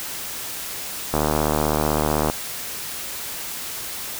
click train, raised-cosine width 1 ms, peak -6 dBFS, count 89, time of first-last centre 1.14-2.299 s, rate 75.9 Hz, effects white hiss -31 dBFS RMS until 4.19 s

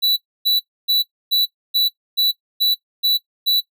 square tone bursts, 3952 Hz, B7, in tune, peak -14 dBFS, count 9, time 0.02-3.61 s, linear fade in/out 20 ms, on 150 ms, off 280 ms, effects noise-tail reverb RT60 0.1 s tail -19 dB re dry

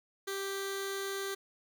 15% pulse tone with notch filter, 392 Hz, G4, in tune, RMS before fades -37 dBFS, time 0.27-1.35 s, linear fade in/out 10 ms, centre 860 Hz, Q 0.92, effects none

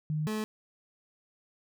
sine / 30% pulse tone pair in turn, 153.3 / 215.5 Hz, D#3 / A3, -25 / -36 cents, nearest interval tritone, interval 589 cents, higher second, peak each -28 dBFS, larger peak neither, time 0.1-0.27 / 0.27-0.44 s, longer neither, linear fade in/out 0 ms, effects none

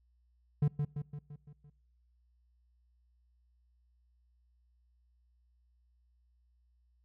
triangle tone with echo, 146.4 Hz, D3, 5 cents flat, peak -22 dBFS, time 0.62-0.68 s, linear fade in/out 5 ms, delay 170 ms, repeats 6, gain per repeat -5 dB, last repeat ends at 1.7 s, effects noise-tail reverb RT60 0.9 s tail -25 dB re dry + added 60 Hz sine -67 dBFS peak until 7.04 s

